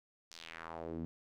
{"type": "tone with band-pass filter sweep", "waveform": "sawtooth", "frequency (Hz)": 82.41, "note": "E2", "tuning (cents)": 0, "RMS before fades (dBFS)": -45, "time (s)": [0.31, 1.05], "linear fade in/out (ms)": 0, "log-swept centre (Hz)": [5700, 210], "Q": 2.2, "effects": []}